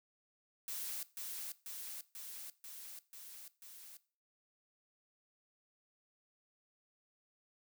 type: noise with echo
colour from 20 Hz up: blue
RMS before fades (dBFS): -42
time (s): 0.68-1.03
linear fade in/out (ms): 2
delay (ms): 490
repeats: 6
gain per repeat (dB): -2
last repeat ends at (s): 3.97
effects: noise-tail reverb RT60 0.4 s tail -18 dB re dry